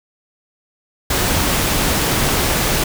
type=noise; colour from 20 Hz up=pink; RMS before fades=-17 dBFS; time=1.1-2.84 s; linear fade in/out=5 ms; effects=none